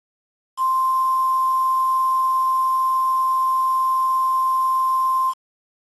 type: tone with quantisation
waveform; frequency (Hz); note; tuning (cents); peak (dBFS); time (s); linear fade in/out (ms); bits
sine; 1046.5; C6; 0; -16; 0.57-5.34; 50; 6
effects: AAC 32 kbps